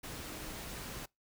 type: tone in noise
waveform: sine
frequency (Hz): 307.3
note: D#4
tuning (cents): -21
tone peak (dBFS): -51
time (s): 0.28-0.54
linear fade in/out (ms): 10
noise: pink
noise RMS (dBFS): -44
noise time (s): 0.03-1.06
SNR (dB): -10
effects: noise-tail reverb RT60 0.2 s tail -25 dB re dry